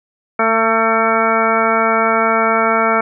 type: harmonic tone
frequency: 224.5 Hz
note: A3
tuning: 35 cents sharp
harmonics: 1 / 2 / 3 / 4 / 5 / 6 / 7 / 8 / 10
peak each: -22 / -20 / -18 / -21 / -23 / -16 / -26 / -28 / -21 dBFS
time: 0.39-3.01 s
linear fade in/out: 5 ms
effects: none